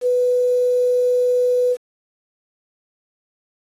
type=tone with quantisation; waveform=sine; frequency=495.7 Hz; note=B4; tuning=6 cents sharp; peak=-14 dBFS; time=0.01-1.77 s; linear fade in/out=50 ms; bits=7; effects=AAC 32 kbps